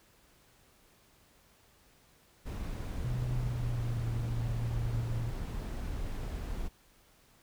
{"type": "noise", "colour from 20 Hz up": "brown", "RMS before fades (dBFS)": -37, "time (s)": [2.45, 6.69], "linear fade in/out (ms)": 20}
{"type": "tone with pitch glide", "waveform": "sine", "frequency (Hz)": [123.2, 116.29], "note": ["B2", "A#2"], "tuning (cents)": [-4, -4], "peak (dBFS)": -32, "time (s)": [3.04, 5.3], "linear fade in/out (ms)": 5, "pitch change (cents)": -100, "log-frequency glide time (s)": [3.34, 4]}
{"effects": ["pink hiss -64 dBFS RMS until 7.42 s"]}